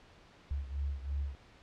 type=beating tone pair; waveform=sine; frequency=69.3 / 72.3 Hz; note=C#2 / D2; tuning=0 / -27 cents; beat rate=3 Hz; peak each=-35 / -39 dBFS; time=0.51-1.35 s; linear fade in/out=0 ms; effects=pink hiss -59 dBFS RMS until 1.62 s + low-pass 4000 Hz 12 dB/octave